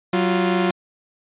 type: tone pair together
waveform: sawtooth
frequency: 186.7 / 349.2 Hz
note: F#3 / F4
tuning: +16 / 0 cents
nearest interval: major seventh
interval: 1084 cents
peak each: -16 dBFS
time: 0.13-0.71 s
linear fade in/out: 5 ms
effects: resampled to 8000 Hz